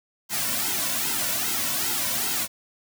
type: noise with flanger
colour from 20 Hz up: white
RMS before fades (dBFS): -26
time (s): 0.29-2.48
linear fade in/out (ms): 50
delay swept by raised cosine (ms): 1.7 to 2.48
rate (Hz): 2.5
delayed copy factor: -0.95
effects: none